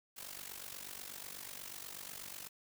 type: noise with amplitude modulation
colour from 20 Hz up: white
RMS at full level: -44 dBFS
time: 0.16-2.49 s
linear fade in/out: 20 ms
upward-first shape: sine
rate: 48.2 Hz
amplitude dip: 80%
effects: none